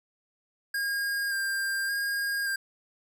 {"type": "tone with vibrato", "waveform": "square", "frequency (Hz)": 1608, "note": "G6", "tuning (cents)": 44, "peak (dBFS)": -28, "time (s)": [0.74, 2.56], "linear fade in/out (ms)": 5, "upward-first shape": "square", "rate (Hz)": 0.87, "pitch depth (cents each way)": 17, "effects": []}